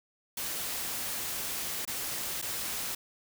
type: noise with dropouts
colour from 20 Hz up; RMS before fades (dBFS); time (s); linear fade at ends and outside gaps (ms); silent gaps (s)
white; -35; 0.37-2.95; 5; 1.852-1.875 / 2.416-2.424
effects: none